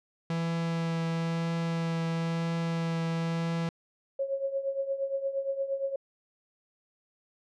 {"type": "tone with vibrato", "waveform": "45% pulse", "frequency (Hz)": 165.8, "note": "E3", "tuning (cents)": 10, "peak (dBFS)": -28, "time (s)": [0.3, 3.69], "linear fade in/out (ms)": 2, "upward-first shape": "triangle", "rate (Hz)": 1, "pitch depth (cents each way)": 11}
{"type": "tone with tremolo", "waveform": "sine", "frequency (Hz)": 546, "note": "C#5", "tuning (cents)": -26, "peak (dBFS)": -25, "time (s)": [4.19, 5.96], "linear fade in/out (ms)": 5, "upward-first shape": "triangle", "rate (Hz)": 8.6, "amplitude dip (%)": 80}
{"effects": ["low-pass 5000 Hz 12 dB/octave"]}